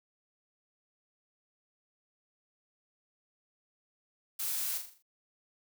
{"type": "noise with echo", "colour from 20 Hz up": "blue", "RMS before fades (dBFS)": -35, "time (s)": [4.39, 4.78], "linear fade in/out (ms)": 10, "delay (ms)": 41, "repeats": 6, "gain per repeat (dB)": -6, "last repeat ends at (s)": 5.026, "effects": []}